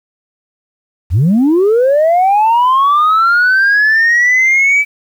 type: linear sweep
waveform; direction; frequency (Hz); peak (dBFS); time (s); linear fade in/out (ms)
sine; up; 70.2 to 2315; -5; 1.1-4.85; 50
effects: tanh soft clip ceiling -5 dBFS + 7-bit